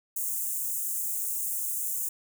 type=high-pass noise; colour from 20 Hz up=white; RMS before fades=-31 dBFS; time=0.16-2.09 s; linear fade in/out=5 ms; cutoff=6900 Hz; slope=48 dB/octave; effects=none